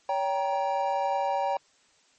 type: chord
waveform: triangle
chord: G diminished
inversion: second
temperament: just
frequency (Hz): 564.5 / 784 / 940.8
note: Db5 / G5 / Bb5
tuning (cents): +31 / 0 / +16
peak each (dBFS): -28 / -26 / -28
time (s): 0.09-1.57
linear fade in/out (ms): 2
effects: white hiss -63 dBFS RMS until 2.18 s + MP3 32 kbps